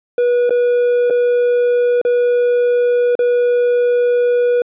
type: tone with dropouts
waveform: triangle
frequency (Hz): 486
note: B4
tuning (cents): -28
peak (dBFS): -9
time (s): 0.18-4.62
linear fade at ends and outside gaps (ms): 2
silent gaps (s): 0.495-0.506 / 1.1-1.106 / 2.015-2.05 / 3.153-3.191
effects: resampled to 8000 Hz